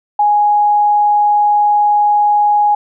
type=tone; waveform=sine; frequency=830.6 Hz; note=G#5; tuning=in tune; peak=-8 dBFS; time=0.19-2.75 s; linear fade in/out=5 ms; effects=none